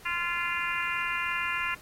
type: harmonic tone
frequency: 346.1 Hz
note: F4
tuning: 16 cents flat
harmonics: 3 / 4 / 5 / 6 / 7 / 8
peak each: -35 / -35 / -35 / -35 / -35 / -35 dBFS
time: 0.05-1.75 s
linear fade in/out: 10 ms
effects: pink hiss -52 dBFS RMS until 1.81 s + AAC 48 kbps